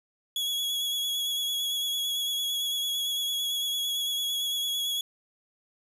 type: tone with vibrato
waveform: 40% pulse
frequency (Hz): 3353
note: G#7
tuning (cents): +16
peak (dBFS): -26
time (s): 0.36-5.01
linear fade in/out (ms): 2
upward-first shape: sine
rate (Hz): 8.9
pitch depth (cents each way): 21
effects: none